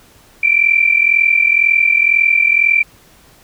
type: tone pair together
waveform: sine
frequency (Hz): 2328 / 2370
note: D7 / D7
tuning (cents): -16 / +15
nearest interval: unison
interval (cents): 31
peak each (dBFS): -12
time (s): 0.43-2.83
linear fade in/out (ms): 5
effects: pink hiss -47 dBFS RMS until 3.43 s